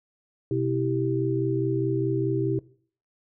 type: tone cluster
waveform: sine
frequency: 126.7 / 326.4 / 391.2 Hz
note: B2 / E4 / G4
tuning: +45 / -17 / -4 cents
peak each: -27 dBFS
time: 0.51-2.59 s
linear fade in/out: 2 ms
effects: noise-tail reverb RT60 0.5 s tail -20 dB re dry